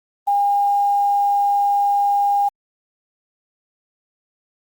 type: tone with quantisation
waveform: sine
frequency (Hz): 809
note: G#5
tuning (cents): -46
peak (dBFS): -14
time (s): 0.27-2.49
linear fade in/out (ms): 10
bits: 7
effects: Opus 32 kbps